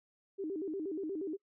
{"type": "tone with vibrato", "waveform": "sine", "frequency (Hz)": 349.2, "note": "F4", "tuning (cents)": 0, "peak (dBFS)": -35, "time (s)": [0.38, 1.37], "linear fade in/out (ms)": 20, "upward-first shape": "square", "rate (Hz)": 8.4, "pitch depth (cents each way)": 200, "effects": ["noise-tail reverb RT60 0.1 s tail -26 dB re dry"]}